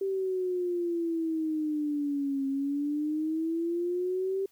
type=exponential two-way sweep; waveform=sine; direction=down then up; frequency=391.6 to 270.7 to 391.6 Hz; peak=-27 dBFS; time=0.01-4.46 s; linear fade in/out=5 ms; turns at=2.47 s; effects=white hiss -66 dBFS RMS until 4.51 s